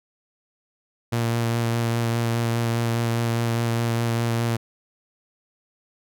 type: tone with vibrato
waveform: sawtooth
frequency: 116.54 Hz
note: A#2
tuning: in tune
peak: -17 dBFS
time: 1.12-4.57 s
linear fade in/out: 10 ms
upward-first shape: sine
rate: 4.9 Hz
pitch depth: 16 cents each way
effects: none